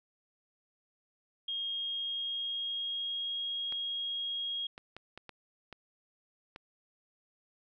sine tone with pitch glide, 3247 to 3275 Hz, G#7 to G#7, -40 to -25 cents, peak -33 dBFS, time 1.48-4.67 s, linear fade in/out 5 ms, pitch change +15 cents, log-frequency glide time 1.65-3.39 s
clicks, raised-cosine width 0.3 ms, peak -29 dBFS, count 7, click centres 3.724 / 4.779 / 4.966 / 5.176 / 5.293 / 5.727 / 6.561 s
effects none

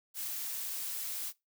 blue noise, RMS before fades -38 dBFS, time 0.14-1.33 s, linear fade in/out 50 ms, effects noise-tail reverb RT60 0.2 s tail -21 dB re dry

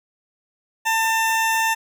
20% pulse tone, 896 Hz, A5, 31 cents sharp, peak -13 dBFS, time 0.85-1.75 s, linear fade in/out 20 ms, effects none

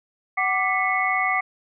sine tone cluster, 750 / 1177 / 1997 / 2192 Hz, F#5 / D6 / B6 / C#7, +23 / +3 / +19 / -20 cents, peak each -25 dBFS, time 0.37-1.41 s, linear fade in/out 10 ms, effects none

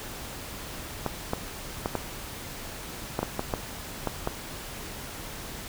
clicks, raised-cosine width 1 ms, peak -12 dBFS, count 10, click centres 1.063 / 1.334 / 1.859 / 1.953 / 3.191 / 3.23 / 3.394 / 3.538 / 4.073 / 4.274 s, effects pink hiss -39 dBFS RMS until 5.68 s

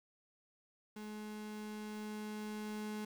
35% pulse tone with level ramp, 212.4 Hz, G#3, 39 cents sharp, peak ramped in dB -43 to -38 dBFS, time 0.96-3.05 s, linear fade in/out 5 ms, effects 11-bit

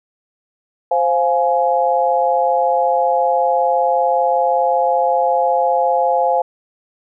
sine chord, F minor, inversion second, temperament just, 523.8 / 698.5 / 838.1 Hz, C5 / F5 / Ab5, +2 / 0 / +16 cents, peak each -17 dBFS, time 0.91-6.42 s, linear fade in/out 5 ms, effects none

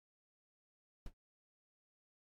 brown noise with exponential decay, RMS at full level -39 dBFS, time 1.06-1.14 s, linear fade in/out 2 ms, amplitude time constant 16 ms, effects AAC 64 kbps

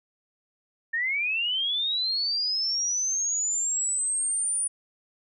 sine linear sweep, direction up, 1782 to 9500 Hz, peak -24 dBFS, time 0.93-4.68 s, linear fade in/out 10 ms, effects none

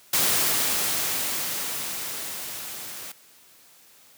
white noise with level ramp, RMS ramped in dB -21 to -38 dBFS, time 0.13-3.12 s, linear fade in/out 5 ms, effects white hiss -54 dBFS RMS until 4.17 s + high-pass 100 Hz 12 dB/octave

